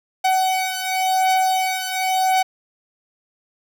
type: beating tone pair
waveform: 45% pulse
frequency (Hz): 752 / 752.93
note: F#5 / F#5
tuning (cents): +28 / +30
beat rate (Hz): 0.93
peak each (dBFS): -19 / -22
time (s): 0.24-2.43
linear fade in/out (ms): 10
effects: none